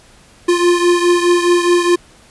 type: beating tone pair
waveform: square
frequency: 349.2 / 354 Hz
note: F4 / F4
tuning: 0 / +23 cents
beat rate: 4.8 Hz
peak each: -12 / -17 dBFS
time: 0.48-1.96 s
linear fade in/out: 10 ms
effects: pink hiss -46 dBFS RMS until 2.3 s + resampled to 24000 Hz